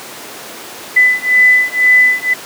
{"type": "beating tone pair", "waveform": "sine", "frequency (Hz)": [2000, 2002], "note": ["B6", "B6"], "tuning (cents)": [21, 23], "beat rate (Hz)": 2, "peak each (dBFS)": -10, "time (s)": [0.96, 2.34], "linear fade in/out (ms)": 10, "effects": ["pink hiss -29 dBFS RMS until 2.45 s", "high-pass 300 Hz 12 dB/octave"]}